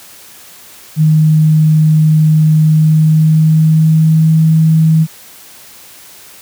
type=tone with pitch glide; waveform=sine; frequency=155.56 to 159.47 Hz; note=D#3 to D#3; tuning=0 to +43 cents; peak=-5 dBFS; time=0.96-5.07 s; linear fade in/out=50 ms; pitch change=+43 cents; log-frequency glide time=2.62-4.41 s; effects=white hiss -37 dBFS RMS until 6.41 s + high-pass 60 Hz 12 dB/octave